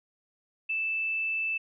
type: tone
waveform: sine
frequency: 2639 Hz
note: E7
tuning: 1 cent sharp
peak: -27 dBFS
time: 0.69-1.58 s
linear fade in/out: 10 ms
effects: none